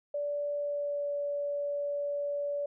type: tone with pitch glide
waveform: sine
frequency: 580 to 575 Hz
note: D5 to D5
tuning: -22 to -37 cents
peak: -30 dBFS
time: 0.14-2.66 s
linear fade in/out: 5 ms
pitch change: -15 cents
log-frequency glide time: 0.55-1.12 s
effects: none